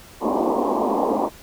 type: band-pass noise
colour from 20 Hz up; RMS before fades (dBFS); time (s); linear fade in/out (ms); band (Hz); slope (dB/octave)
pink; -21; 0.2-1.3; 50; 210 to 1100; 96
effects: pink hiss -45 dBFS RMS until 1.42 s